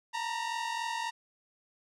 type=tone pair together; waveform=sawtooth; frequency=910.4 / 954 Hz; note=A#5 / A#5; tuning=-41 / +40 cents; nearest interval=minor second; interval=81 cents; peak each=-31 / -32 dBFS; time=0.13-1.11 s; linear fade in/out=20 ms; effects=low-pass 7000 Hz 12 dB/octave